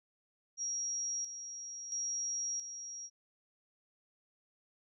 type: tone with tremolo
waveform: sine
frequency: 5660 Hz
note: F8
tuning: 22 cents sharp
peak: -34 dBFS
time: 0.57-3.1 s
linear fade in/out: 50 ms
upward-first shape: square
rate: 0.74 Hz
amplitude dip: 60%
effects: none